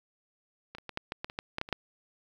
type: clicks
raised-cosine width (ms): 0.3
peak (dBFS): -26 / -28 / -23 / -16 / -18 / -18 / -27 / -17 / -16 / -15 / -28 / -12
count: 12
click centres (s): 0.75 / 0.784 / 0.893 / 0.974 / 1.121 / 1.245 / 1.299 / 1.389 / 1.584 / 1.614 / 1.689 / 1.727
effects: 9-bit